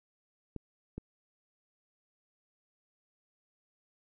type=clicks; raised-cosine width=3 ms; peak=-26 dBFS; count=2; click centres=0.563 / 0.98 s; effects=none